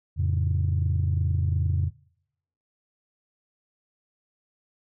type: chord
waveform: sine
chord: F augmented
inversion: none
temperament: equal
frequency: 87.31 / 110 / 138.59 Hz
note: F2 / A2 / C#3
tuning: 0 / 0 / 0 cents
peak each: -22 / -28 / -27 dBFS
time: 0.16-1.91 s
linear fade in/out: 50 ms
effects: noise-tail reverb RT60 0.8 s tail -24 dB re dry + tanh soft clip ceiling -15 dBFS